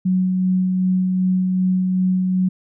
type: tone with tremolo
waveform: sine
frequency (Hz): 185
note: F#3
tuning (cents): 0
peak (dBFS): -14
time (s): 0.05-2.49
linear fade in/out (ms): 10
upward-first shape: sine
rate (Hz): 2.6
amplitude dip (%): 25
effects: none